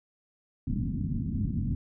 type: low-pass noise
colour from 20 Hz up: white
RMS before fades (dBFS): -30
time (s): 0.67-1.75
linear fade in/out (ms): 2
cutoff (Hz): 250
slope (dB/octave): 48
effects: none